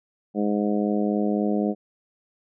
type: harmonic tone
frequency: 103.83 Hz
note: G#2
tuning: in tune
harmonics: 2 / 3 / 4 / 5 / 6 / 7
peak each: -23 / -27 / -29 / -31 / -33 / -34 dBFS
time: 0.34-1.75 s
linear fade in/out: 50 ms
effects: none